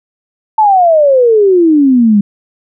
sine exponential sweep, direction down, 890 to 198 Hz, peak -4 dBFS, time 0.58-2.21 s, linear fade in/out 5 ms, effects none

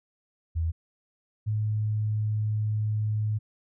sine tone pair in turn, 82 / 107.12 Hz, E2 / A2, -9 / -46 cents, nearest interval perfect fourth, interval 463 cents, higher second, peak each -24 dBFS, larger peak neither, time 0.55-0.72 / 1.46-3.39 s, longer second, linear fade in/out 20 ms, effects none

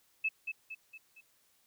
sine tone with echo, 2608 Hz, E7, 19 cents flat, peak -28 dBFS, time 0.24-0.29 s, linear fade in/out 10 ms, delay 230 ms, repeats 4, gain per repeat -6 dB, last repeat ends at 1.21 s, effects white hiss -70 dBFS RMS until 1.66 s

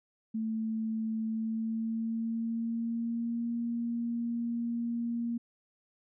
sine tone with pitch glide, 221.5 to 234.7 Hz, A3 to A#3, +12 to +12 cents, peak -30 dBFS, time 0.34-5.38 s, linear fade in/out 10 ms, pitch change +100 cents, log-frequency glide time 1.26-3.51 s, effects none

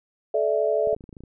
sine chord, A suspended fourth, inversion none, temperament equal with one note detuned, 433.7 / 587.3 / 659.3 Hz, A4 / D5 / E5, -25 / 0 / 0 cents, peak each -24 dBFS, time 0.34-0.95 s, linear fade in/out 5 ms
clicks, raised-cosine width 3 ms, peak -30 dBFS, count 10, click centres 0.873 / 0.929 / 0.965 / 1.008 / 1.04 / 1.092 / 1.128 / 1.168 / 1.206 / 1.237 s
effects none

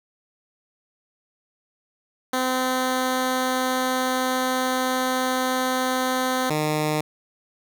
10% pulse tone pair in turn, 256.9 / 152.75 Hz, C4 / D#3, -32 / -32 cents, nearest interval major sixth, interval 900 cents, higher first, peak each -13 dBFS, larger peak neither, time 2.33-6.5 / 6.5-7.01 s, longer first, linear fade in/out 5 ms, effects none

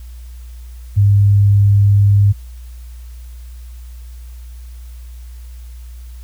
sine tone, 101.1 Hz, G#2, 46 cents flat, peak -7 dBFS, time 0.96-2.33 s, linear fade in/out 20 ms, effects added 60 Hz sine -30 dBFS peak until 6.23 s + white hiss -50 dBFS RMS until 6.23 s

